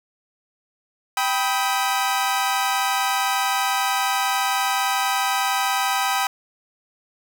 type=chord; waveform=sawtooth; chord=G augmented; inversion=none; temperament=equal with one note detuned; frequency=784 / 987.8 / 1268.5 Hz; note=G5 / B5 / D#6; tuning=0 / 0 / +33 cents; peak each=-19 / -21 / -22 dBFS; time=1.17-6.27 s; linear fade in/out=2 ms; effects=none